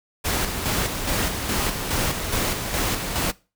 pink noise with tremolo, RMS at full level -23 dBFS, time 0.24-3.32 s, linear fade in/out 20 ms, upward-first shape square, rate 2.4 Hz, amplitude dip 45%, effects noise-tail reverb RT60 0.3 s tail -21 dB re dry

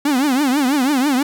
45% pulse tone with vibrato, 273.2 Hz, C#4, 25 cents flat, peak -14 dBFS, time 0.05-1.23 s, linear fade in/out 5 ms, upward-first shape triangle, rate 6.1 Hz, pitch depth 210 cents each way, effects none

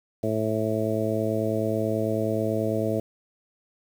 harmonic tone, 109.2 Hz, A2, 13 cents flat, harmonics 1 / 2 / 3 / 4 / 5 / 6, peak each -30 / -30 / -30 / -30 / -30 / -30 dBFS, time 0.23-3 s, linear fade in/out 5 ms, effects 8-bit

